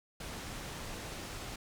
pink low-pass noise, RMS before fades -43 dBFS, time 0.2-1.56 s, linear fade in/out 5 ms, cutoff 9300 Hz, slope 12 dB/octave, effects none

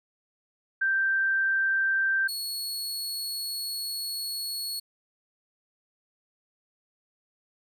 sine / sawtooth tone pair in turn, 1568 / 4361 Hz, G6 / C#8, 0 / -29 cents, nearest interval octave + tritone, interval 1771 cents, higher second, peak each -22 / -28 dBFS, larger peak first, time 0.81-2.28 / 2.28-4.8 s, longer second, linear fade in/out 10 ms, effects none

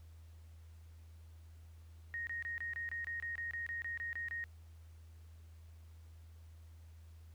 sine tone bursts, 1864.7 Hz, A#6, in tune, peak -38 dBFS, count 15, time 2.14-4.44 s, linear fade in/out 0 ms, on 130 ms, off 25 ms, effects added 81 Hz sine -53 dBFS peak until 7.34 s + pink hiss -71 dBFS RMS until 7.34 s

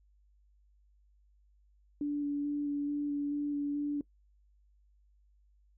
sine tone with vibrato, 289.3 Hz, D4, 26 cents flat, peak -30 dBFS, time 2.01-4.01 s, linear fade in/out 2 ms, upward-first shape square, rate 2.3 Hz, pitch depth 10 cents each way, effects noise-tail reverb RT60 0.1 s tail -21 dB re dry + added 50 Hz sine -63 dBFS peak until 5.77 s

